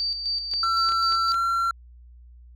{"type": "tone with tremolo", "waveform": "sine", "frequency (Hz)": 4627, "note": "D8", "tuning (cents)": -27, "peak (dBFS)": -23, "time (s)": [0, 1.32], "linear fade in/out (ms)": 0, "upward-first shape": "square", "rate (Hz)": 3.9, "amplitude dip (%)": 50}
{"type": "clicks", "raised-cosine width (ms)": 0.2, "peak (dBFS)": -21, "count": 5, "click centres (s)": [0.537, 0.889, 0.921, 1.123, 1.343]}
{"type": "tone with pitch glide", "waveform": "triangle", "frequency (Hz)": [1348, 1363.7], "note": ["E6", "F6"], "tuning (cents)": [38, -42], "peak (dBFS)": -19, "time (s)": [0.63, 1.71], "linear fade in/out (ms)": 2, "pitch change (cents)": 20, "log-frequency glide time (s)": [1.29, 1.38]}
{"effects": ["added 60 Hz sine -45 dBFS peak until 2.55 s"]}